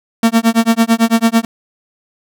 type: tone with tremolo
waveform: 45% pulse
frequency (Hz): 228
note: A#3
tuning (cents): -38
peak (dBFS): -6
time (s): 0.23-1.45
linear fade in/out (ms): 2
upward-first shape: sine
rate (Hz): 9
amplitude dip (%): 100
effects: none